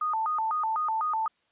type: tone with vibrato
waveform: sine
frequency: 1046.5 Hz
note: C6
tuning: in tune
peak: -25 dBFS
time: 0.01-1.28 s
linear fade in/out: 5 ms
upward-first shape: square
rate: 4 Hz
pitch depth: 290 cents each way
effects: white hiss -70 dBFS RMS until 1.51 s + resampled to 8000 Hz